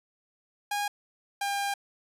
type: tone pair in turn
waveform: sawtooth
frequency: 819 / 802.1 Hz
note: G#5 / G5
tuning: -24 / +40 cents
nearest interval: unison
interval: 36 cents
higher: first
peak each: -24 dBFS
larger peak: neither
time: 0.71-0.88 / 1.41-1.74 s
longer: second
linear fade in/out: 5 ms
effects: resampled to 32000 Hz